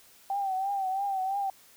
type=tone with vibrato; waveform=sine; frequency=777 Hz; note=G5; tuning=16 cents flat; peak=-27 dBFS; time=0.3-1.5 s; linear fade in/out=2 ms; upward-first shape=triangle; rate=3 Hz; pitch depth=75 cents each way; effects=white hiss -57 dBFS RMS until 1.76 s